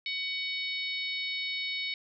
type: harmonic tone with a mistuned harmonic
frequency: 750 Hz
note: F#5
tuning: 23 cents sharp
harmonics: 3 / 4 / 5 / 6 / 7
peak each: -34 / -41 / -36 / -40 / -48 dBFS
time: 0.06-1.94 s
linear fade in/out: 2 ms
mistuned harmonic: 6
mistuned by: -48 cents
effects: none